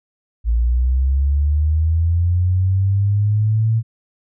sine linear sweep, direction up, 55.7 to 113.9 Hz, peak -13 dBFS, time 0.44-3.83 s, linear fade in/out 50 ms, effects none

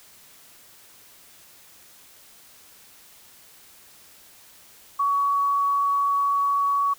sine tone, 1126 Hz, C#6, 27 cents sharp, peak -19 dBFS, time 4.99-6.94 s, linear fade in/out 10 ms, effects white hiss -51 dBFS RMS until 6.98 s

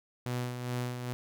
sawtooth tone with tremolo, 123.47 Hz, B2, in tune, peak -27 dBFS, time 0.26-1.13 s, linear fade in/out 0 ms, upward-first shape sine, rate 2.4 Hz, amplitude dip 50%, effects none

